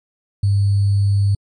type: tone with sample-and-hold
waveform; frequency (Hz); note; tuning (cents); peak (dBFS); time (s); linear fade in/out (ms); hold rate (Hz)
sine; 100; G2; +35; -12; 0.43-1.35; 5; 4410
effects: MP3 48 kbps